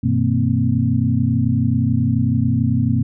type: tone cluster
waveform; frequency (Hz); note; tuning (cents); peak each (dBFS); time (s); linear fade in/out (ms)
sine; 97.3 / 124.4 / 161.9 / 228.3 / 259.6; G2 / B2 / E3 / A#3 / C4; -12 / +13 / -31 / -36 / -13; -21 / -18 / -27 / -20 / -22; 0.03-3.03; 10
effects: none